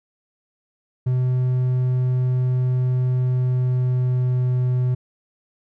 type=tone with pitch glide; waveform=triangle; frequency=126.8 to 125.78 Hz; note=B2 to B2; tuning=+46 to +32 cents; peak=-15 dBFS; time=1.06-4.95 s; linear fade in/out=10 ms; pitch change=-14 cents; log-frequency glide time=3.12-4.57 s; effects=none